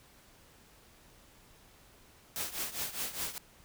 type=noise with tremolo; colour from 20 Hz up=white; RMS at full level=-34 dBFS; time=2.36-3.38 s; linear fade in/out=0 ms; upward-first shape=triangle; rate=4.9 Hz; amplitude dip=85%; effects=pink hiss -60 dBFS RMS until 3.64 s